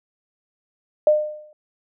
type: tone with exponential decay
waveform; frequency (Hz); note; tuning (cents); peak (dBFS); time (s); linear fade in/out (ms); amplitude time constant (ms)
sine; 606; D#5; -46; -9; 1.07-1.53; 2; 100
effects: none